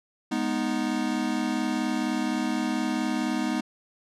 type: chord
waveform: square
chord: G# minor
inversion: none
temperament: equal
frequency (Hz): 207.7 / 246.9 / 311.1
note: G#3 / B3 / D#4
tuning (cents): 0 / 0 / 0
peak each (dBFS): -32 / -29 / -30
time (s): 0.31-3.61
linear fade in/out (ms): 10
effects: low-pass 8000 Hz 12 dB/octave